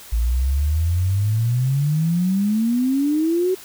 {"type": "exponential sweep", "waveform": "sine", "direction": "up", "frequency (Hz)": [54.7, 379.8], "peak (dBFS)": -16, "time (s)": [0.12, 3.55], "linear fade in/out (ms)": 10, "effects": ["white hiss -41 dBFS RMS until 3.64 s"]}